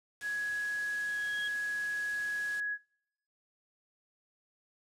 white noise, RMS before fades -48 dBFS, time 0.21-2.6 s, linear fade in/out 0 ms
sine tone, 1673 Hz, G#6, 12 cents sharp, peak -32 dBFS, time 0.21-2.78 s, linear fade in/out 50 ms
sine tone with exponential growth, 3276 Hz, G#7, 24 cents flat, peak -37 dBFS, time 0.79-1.48 s, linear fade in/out 5 ms, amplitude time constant 150 ms
effects noise-tail reverb RT60 0.8 s tail -25 dB re dry + low-pass 9000 Hz 12 dB/octave

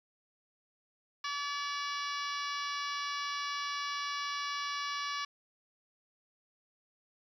harmonic tone, 573 Hz, D5, 43 cents flat, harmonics 2 / 3 / 4 / 5 / 6 / 7 / 8 / 9 / 10, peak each -37 / -42 / -44 / -45 / -46 / -46 / -49 / -46 / -49 dBFS, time 1.24-5.25 s, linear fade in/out 5 ms, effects 11-bit

